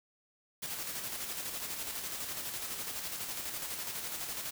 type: noise with tremolo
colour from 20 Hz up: white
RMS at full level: -38 dBFS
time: 0.62-4.51 s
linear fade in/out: 10 ms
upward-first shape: square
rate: 12 Hz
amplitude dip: 35%
effects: none